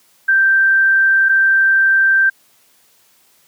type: tone pair in turn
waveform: sine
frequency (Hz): 1568 / 1568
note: G6 / G6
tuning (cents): 0 / 0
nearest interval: unison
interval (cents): 0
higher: neither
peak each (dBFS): -9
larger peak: neither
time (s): 0.28-1.29 / 1.29-2.3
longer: neither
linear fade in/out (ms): 10
effects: white hiss -54 dBFS RMS until 3.47 s + high-pass 100 Hz 12 dB/octave